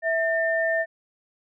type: tone pair together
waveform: sine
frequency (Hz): 655 / 1802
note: E5 / A6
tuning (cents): -11 / +41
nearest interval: octave + tritone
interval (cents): 1752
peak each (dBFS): -23 / -24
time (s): 0.02-0.86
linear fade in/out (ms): 50
effects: none